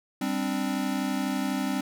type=chord; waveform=square; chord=G suspended fourth; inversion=none; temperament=equal with one note detuned; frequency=197.36 / 261.6 / 293.7 Hz; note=G3 / C4 / D4; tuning=+12 / 0 / 0 cents; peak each=-32 / -30 / -33 dBFS; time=0.21-1.81 s; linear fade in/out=5 ms; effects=none